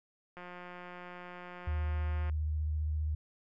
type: click train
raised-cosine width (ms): 0.5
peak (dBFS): -32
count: 344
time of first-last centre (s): 0.37-2.297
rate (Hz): 178
type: tone with vibrato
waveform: sine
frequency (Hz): 76.6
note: D#2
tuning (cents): -27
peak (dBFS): -30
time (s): 1.67-3.15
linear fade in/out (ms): 5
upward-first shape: square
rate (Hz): 15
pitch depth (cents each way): 20
effects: none